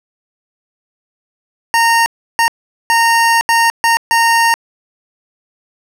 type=tone bursts at uneven times; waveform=25% pulse; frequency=922 Hz; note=A#5; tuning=19 cents flat; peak=-5 dBFS; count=6; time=1.74-2.06 / 2.39-2.48 / 2.9-3.41 / 3.49-3.7 / 3.84-3.97 / 4.11-4.54 s; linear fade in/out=0 ms; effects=low-pass 12000 Hz 12 dB/octave